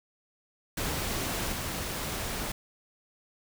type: noise with level steps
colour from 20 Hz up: pink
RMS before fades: -32 / -34 dBFS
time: 0.77-2.52 s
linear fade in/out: 5 ms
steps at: 1.52 s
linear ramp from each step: 5 ms
effects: none